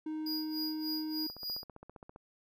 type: tone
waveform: triangle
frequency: 311.1 Hz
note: D#4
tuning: in tune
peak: -33 dBFS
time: 0.06-1.27 s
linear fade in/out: 5 ms
type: tone with tremolo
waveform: square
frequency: 4886 Hz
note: D#8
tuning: 32 cents flat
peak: -35 dBFS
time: 0.26-1.64 s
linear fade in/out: 5 ms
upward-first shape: sine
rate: 3.4 Hz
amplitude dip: 85%
type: click train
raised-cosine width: 1 ms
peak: -35 dBFS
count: 14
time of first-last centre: 1.3-2.161 s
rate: 15.1 Hz
effects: none